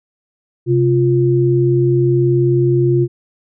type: tone pair together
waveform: sine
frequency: 131.24 / 350 Hz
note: C3 / F4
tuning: +6 / +4 cents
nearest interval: octave + perfect fourth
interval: 1698 cents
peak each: -13 dBFS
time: 0.66-3.08 s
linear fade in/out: 50 ms
effects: none